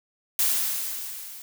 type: noise with level ramp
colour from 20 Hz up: blue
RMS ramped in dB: -21 to -42 dBFS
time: 0.39-1.42 s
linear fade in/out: 2 ms
effects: none